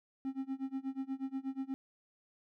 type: tone with tremolo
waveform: triangle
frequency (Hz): 267.4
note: C4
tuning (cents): +38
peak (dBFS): -31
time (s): 0.25-1.74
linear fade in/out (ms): 0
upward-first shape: sine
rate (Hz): 8.3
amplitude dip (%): 95
effects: none